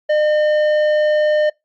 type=tone with tanh clipping; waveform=sine; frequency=606 Hz; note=D#5; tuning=46 cents flat; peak=-14 dBFS; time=0.09-1.5 s; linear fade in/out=10 ms; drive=10 dB; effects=noise-tail reverb RT60 0.2 s tail -25 dB re dry + Opus 48 kbps